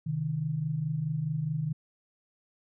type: tone pair together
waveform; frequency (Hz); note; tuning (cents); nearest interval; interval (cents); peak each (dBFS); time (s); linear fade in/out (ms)
sine; 130.81 / 155.56; C3 / D#3; 0 / 0; minor third; 300; -34 / -29; 0.06-1.73; 10
effects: none